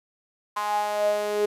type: tone with high-pass filter sweep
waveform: sawtooth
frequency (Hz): 208.5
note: G#3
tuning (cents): +7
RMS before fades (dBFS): -25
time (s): 0.56-1.46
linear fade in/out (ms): 10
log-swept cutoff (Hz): 1000 to 430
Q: 9.2
effects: resampled to 32000 Hz